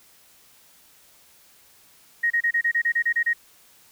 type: tone bursts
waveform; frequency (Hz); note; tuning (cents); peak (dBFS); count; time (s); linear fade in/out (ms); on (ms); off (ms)
sine; 1875; A#6; +10; -18; 11; 2.23-3.334; 10; 74; 29
effects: white hiss -55 dBFS RMS until 3.91 s